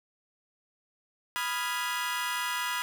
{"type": "chord", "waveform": "25% pulse", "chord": "F half-diminished seventh", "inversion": "second", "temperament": "equal", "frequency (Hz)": [987.8, 1244.5, 1396.9, 1661.2], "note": ["Cb6", "Eb6", "F6", "Ab6"], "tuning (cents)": [0, 0, 0, 0], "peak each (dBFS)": [-29, -34, -33, -32], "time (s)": [1.36, 2.82], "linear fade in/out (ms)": 0, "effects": []}